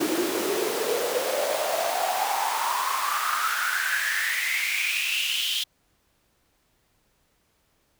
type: noise with high-pass filter sweep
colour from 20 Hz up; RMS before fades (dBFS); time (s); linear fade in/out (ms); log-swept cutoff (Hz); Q
pink; -26; 0-5.64; 10; 310 to 3300; 7.3
effects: pink hiss -68 dBFS RMS until 7.99 s